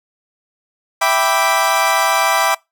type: chord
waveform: 30% pulse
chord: E minor seventh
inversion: none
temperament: equal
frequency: 659.3 / 784 / 987.8 / 1174.7 Hz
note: E5 / G5 / B5 / D6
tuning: 0 / 0 / 0 / 0 cents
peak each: -16 dBFS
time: 1.01-2.55 s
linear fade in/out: 10 ms
effects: noise-tail reverb RT60 0.2 s tail -23 dB re dry